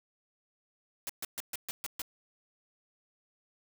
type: noise bursts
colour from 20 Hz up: white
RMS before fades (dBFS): -37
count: 7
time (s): 1.07-2.018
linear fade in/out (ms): 0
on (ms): 24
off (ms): 130
effects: none